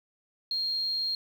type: tone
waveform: sine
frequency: 4226 Hz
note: C8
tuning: 16 cents sharp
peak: -27 dBFS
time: 0.51-1.15 s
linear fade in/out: 2 ms
effects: 9-bit